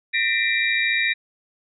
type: tone cluster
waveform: sine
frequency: 1818 / 1932 / 2036 / 2363 / 3786 Hz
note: A#6 / B6 / C7 / D7 / A#7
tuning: -44 / -39 / -48 / +10 / +26 cents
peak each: -24 / -27 / -29 / -22 / -27 dBFS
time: 0.13-1.14 s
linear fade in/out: 20 ms
effects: none